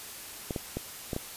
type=clicks; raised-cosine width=2 ms; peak=-18 dBFS; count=5; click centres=0.508 / 0.562 / 0.77 / 1.132 / 1.164 s; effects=white hiss -43 dBFS RMS until 1.36 s + resampled to 32000 Hz